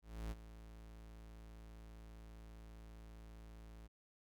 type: tone with ADSR envelope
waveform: 45% pulse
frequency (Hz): 55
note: A1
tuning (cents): 0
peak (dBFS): -40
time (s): 0.02-3.88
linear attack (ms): 290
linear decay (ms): 32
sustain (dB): -13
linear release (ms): 21
effects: none